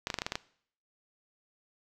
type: clicks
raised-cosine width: 0.2 ms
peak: -14 dBFS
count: 8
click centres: 0.071 / 0.102 / 0.142 / 0.187 / 0.219 / 0.265 / 0.321 / 0.355 s
effects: noise-tail reverb RT60 0.6 s tail -20 dB re dry